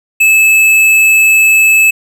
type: tone with tanh clipping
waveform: triangle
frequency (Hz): 2608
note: E7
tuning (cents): -19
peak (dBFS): -6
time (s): 0.2-1.91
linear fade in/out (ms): 10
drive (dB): 17
effects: none